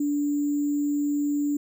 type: tone with sample-and-hold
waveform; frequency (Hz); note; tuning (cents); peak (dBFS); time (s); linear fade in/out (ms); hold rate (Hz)
sine; 290.2; D4; -21; -22; 0-1.57; 5; 7350
effects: none